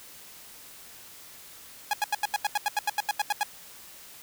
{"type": "tone bursts", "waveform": "sawtooth", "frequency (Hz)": 830.6, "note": "G#5", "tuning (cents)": 0, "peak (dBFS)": -19, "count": 15, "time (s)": [1.91, 3.432], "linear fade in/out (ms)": 2, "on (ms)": 24, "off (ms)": 83, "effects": ["white hiss -48 dBFS RMS until 4.22 s"]}